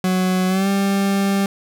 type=tone with pitch glide; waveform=40% pulse; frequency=185 to 197.14 Hz; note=F#3 to G3; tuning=0 to +10 cents; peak=-15 dBFS; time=0.04-1.46 s; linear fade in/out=2 ms; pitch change=+110 cents; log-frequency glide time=0.48-0.68 s; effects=none